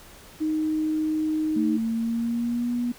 sine tone, 311.1 Hz, D#4, in tune, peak -22 dBFS, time 0.4-1.78 s, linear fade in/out 20 ms
sine tone with pitch glide, 223 to 241.8 Hz, A3 to B3, +23 to -36 cents, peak -23 dBFS, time 1.56-2.92 s, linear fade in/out 5 ms, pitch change +141 cents, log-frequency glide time 1.69-2.72 s
effects pink hiss -48 dBFS RMS until 2.98 s

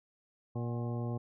harmonic tone with a mistuned harmonic, 118.7 Hz, A#2, 32 cents sharp, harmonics 1 / 2 / 3 / 4 / 5 / 6 / 7 / 9, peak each -34 / -40 / -44 / -46 / -48 / -50 / -51 / -53 dBFS, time 0.55-1.18 s, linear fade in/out 10 ms, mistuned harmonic 6, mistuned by +73 cents, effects none

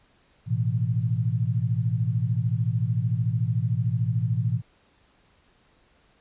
sine chord, A suspended second, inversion none, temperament equal, 110 / 123.47 / 164.81 Hz, A2 / B2 / E3, 0 / 0 / 0 cents, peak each -25 / -25 / -30 dBFS, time 0.46-4.62 s, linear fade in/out 50 ms, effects pink hiss -62 dBFS RMS until 6.2 s + resampled to 8000 Hz

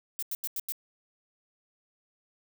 violet noise bursts, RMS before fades -33 dBFS, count 5, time 0.19-0.721 s, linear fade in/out 0 ms, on 35 ms, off 89 ms, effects none

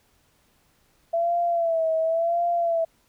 sine tone with vibrato, 667 Hz, E5, 20 cents sharp, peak -20 dBFS, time 1.13-2.85 s, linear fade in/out 10 ms, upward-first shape sine, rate 0.93 Hz, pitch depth 64 cents each way, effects pink hiss -64 dBFS RMS until 3.08 s

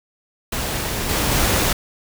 pink noise with level steps, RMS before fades -24 / -20 / -18 dBFS, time 0.52-1.73 s, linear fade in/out 5 ms, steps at 1.09 / 1.31 s, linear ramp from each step 5 ms, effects none

